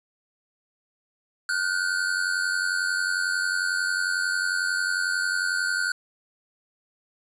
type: tone pair together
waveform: square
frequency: 1440 / 1531.1 Hz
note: F#6 / G6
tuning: -47 / -41 cents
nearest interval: minor second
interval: 106 cents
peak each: -27 dBFS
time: 1.49-5.92 s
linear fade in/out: 2 ms
effects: resampled to 24000 Hz + 9-bit